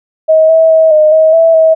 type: tone with pitch steps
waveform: sine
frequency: 634 / 647 / 641 / 615 / 634 / 657 / 642 Hz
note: D#5 / E5 / E5 / D#5 / D#5 / E5 / E5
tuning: +32 / -32 / -49 / -20 / +32 / -6 / -46 cents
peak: -3 dBFS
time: 0.28-1.75 s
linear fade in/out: 20 ms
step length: 210 ms
effects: none